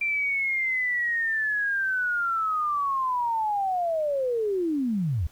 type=linear sweep; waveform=sine; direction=down; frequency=2363 to 68.6 Hz; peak=-23 dBFS; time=0.01-5.27 s; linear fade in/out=5 ms; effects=pink hiss -57 dBFS RMS until 5.31 s